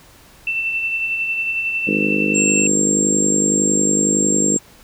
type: tone with tremolo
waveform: sine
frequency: 2676 Hz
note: E7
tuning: 25 cents sharp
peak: -17 dBFS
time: 0.47-2.67 s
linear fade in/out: 2 ms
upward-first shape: sine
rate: 11 Hz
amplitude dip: 35%
type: harmonic tone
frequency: 50.9 Hz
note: G#1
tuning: 34 cents flat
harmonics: 3 / 4 / 5 / 6 / 7 / 8 / 9 / 10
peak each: -31 / -22 / -26 / -22 / -28 / -28 / -27 / -30 dBFS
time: 1.87-4.57 s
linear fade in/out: 5 ms
type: tone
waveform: sine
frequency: 7459 Hz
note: A#8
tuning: in tune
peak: -16 dBFS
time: 2.34-4.59 s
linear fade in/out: 20 ms
effects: pink hiss -47 dBFS RMS until 4.83 s